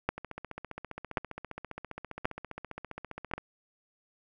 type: two click trains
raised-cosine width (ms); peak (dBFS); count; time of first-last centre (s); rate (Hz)
0.5; -24 / -12; 49 / 4; 0.18-3.38 / 0.09-3.337; 15 / 0.924
effects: none